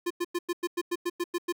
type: tone bursts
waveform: square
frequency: 349.2 Hz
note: F4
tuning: in tune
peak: -27 dBFS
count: 11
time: 0.06-1.525 s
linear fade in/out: 10 ms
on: 45 ms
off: 97 ms
effects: none